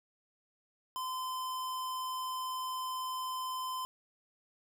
square tone, 1027 Hz, C6, 33 cents flat, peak -36 dBFS, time 0.96-3.85 s, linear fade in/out 0 ms, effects none

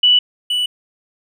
sine / triangle tone pair in turn, 2960 / 2960 Hz, F#7 / F#7, 0 / 0 cents, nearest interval unison, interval 0 cents, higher neither, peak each -8 / -14 dBFS, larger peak first, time 0.03-0.19 / 0.5-0.66 s, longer neither, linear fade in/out 5 ms, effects none

